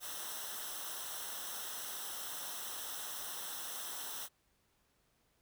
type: noise with comb filter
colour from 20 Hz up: white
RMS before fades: -43 dBFS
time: 0-4.29 s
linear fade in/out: 50 ms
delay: 0.43 ms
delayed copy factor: -0.75
effects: pink hiss -75 dBFS RMS until 5.41 s